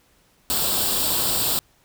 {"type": "noise with comb filter", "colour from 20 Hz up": "white", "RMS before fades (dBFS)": -22, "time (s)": [0.5, 1.59], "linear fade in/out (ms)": 0, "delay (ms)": 0.24, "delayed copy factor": 0.7, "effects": ["pink hiss -60 dBFS RMS until 1.84 s"]}